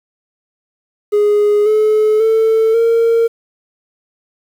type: tone with pitch steps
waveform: triangle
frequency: 415.3 / 429.7 / 444.6 / 460 Hz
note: G#4 / A4 / A4 / A#4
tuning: 0 / -41 / +18 / -23 cents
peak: -6 dBFS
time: 1.12-3.28 s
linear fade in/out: 20 ms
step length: 540 ms
effects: tanh soft clip ceiling -4 dBFS + 7-bit